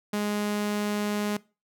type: tone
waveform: sawtooth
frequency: 207.7 Hz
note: G#3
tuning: in tune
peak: -22 dBFS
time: 0.13-1.37 s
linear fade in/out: 5 ms
effects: noise-tail reverb RT60 0.3 s tail -21 dB re dry